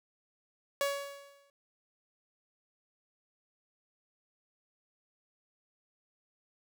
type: tone with exponential decay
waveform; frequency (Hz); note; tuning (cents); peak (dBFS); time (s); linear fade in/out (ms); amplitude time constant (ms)
sawtooth; 562; C#5; +24; -23; 0.81-1.5; 1; 150
effects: none